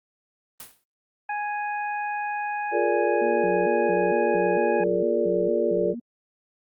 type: noise with exponential decay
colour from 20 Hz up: white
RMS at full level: -36 dBFS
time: 0.6-0.84 s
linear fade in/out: 1 ms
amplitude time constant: 52 ms
type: harmonic tone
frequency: 830.6 Hz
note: G#5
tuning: in tune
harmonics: 1 / 2 / 3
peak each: -27 / -33 / -37 dBFS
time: 1.29-4.84 s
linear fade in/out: 5 ms
type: chord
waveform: sine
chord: Bb dominant seventh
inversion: second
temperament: just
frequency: 349.6 / 419.5 / 466.2 / 582.7 Hz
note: F4 / Ab4 / Bb4 / D5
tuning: +2 / +17 / 0 / -14 cents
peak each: -26 dBFS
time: 2.71-5.95 s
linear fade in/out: 50 ms
type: tone with vibrato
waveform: sine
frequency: 207.7 Hz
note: G#3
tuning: in tune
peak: -31 dBFS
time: 3.21-6 s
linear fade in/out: 10 ms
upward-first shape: square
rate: 2.2 Hz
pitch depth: 230 cents each way
effects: Opus 32 kbps